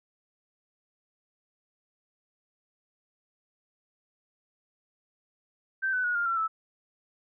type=tone with pitch steps; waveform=sine; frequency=1555 / 1502.9 / 1452.5 / 1403.9 / 1356.8 / 1311.4 Hz; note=G6 / F#6 / F#6 / F6 / E6 / E6; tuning=-14 / +27 / -32 / +9 / +50 / -9 cents; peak=-25 dBFS; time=5.82-6.48 s; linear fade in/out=20 ms; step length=110 ms; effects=none